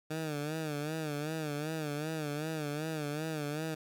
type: tone with vibrato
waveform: 15% pulse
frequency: 152.6 Hz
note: D#3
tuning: 33 cents flat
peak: -28 dBFS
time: 0.1-3.75 s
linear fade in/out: 10 ms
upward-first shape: sine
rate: 2.6 Hz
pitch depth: 90 cents each way
effects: none